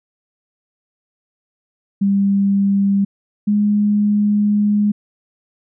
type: tone pair in turn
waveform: sine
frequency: 198.3 / 207.3 Hz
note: G3 / G#3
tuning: +20 / -3 cents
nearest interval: minor second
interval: 77 cents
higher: second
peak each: -12 dBFS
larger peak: neither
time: 2.01-3.05 / 3.47-4.92 s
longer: second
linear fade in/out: 10 ms
effects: none